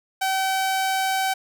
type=tone; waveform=sawtooth; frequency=766 Hz; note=G5; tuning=40 cents flat; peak=-17 dBFS; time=0.21-1.34 s; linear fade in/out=10 ms; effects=none